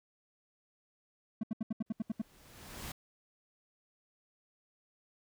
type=tone bursts; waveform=triangle; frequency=220 Hz; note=A3; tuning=in tune; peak=-29 dBFS; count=9; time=1.41-2.218 s; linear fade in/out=5 ms; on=24 ms; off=74 ms
type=noise with exponential growth; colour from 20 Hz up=pink; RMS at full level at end=-41 dBFS; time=1.86-2.92 s; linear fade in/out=5 ms; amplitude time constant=230 ms
effects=none